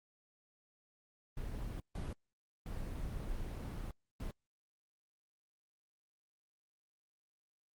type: noise bursts at uneven times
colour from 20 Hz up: brown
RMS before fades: -41 dBFS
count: 4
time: 1.37-1.8 / 1.95-2.13 / 2.66-3.91 / 4.2-4.31 s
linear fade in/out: 2 ms
effects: Opus 24 kbps